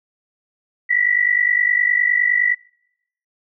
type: tone pair together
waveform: sine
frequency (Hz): 1931 / 1980.7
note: B6 / B6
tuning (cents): -39 / +5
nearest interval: unison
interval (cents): 44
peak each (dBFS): -17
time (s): 0.89-2.55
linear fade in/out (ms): 20
effects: noise-tail reverb RT60 0.8 s tail -25 dB re dry